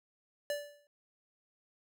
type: tone with exponential decay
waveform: square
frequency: 582 Hz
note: D5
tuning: 16 cents flat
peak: -31 dBFS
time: 0.5-0.87 s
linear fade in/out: 1 ms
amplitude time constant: 79 ms
effects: none